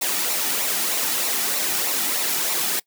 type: noise with flanger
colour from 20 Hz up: white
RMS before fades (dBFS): -23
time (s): 0.01-2.8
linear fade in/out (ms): 10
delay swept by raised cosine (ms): 0.61 to 1.91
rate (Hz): 3.2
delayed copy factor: -0.5
effects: noise-tail reverb RT60 0.1 s tail -23 dB re dry + high-pass 200 Hz 12 dB/octave